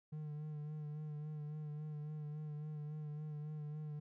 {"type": "tone with vibrato", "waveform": "triangle", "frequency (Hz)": 151, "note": "D3", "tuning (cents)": 48, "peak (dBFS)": -40, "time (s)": [0.12, 4], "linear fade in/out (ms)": 10, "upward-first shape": "sine", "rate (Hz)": 3.6, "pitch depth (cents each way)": 31, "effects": []}